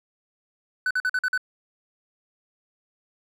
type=tone bursts; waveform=triangle; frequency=1500 Hz; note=F#6; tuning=23 cents sharp; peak=-19 dBFS; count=6; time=0.86-1.377 s; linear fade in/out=2 ms; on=47 ms; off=47 ms; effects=none